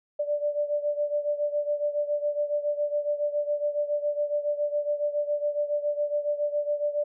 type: beating tone pair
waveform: sine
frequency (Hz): 586 / 593.2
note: D5 / D5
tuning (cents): -4 / +17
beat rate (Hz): 7.2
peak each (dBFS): -26 / -30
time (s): 0.19-7.04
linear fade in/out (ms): 10
effects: none